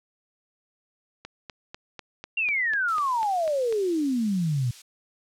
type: click train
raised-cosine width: 0.2 ms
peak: -20 dBFS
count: 11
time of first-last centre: 1.25-3.725 s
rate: 4.04 Hz
type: exponential sweep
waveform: sine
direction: down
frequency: 2794 to 116.54 Hz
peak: -22 dBFS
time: 2.37-4.71 s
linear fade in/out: 5 ms
type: noise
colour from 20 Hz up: violet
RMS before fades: -33 dBFS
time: 2.88-4.82 s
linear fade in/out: 5 ms
effects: low-pass 5000 Hz 12 dB/octave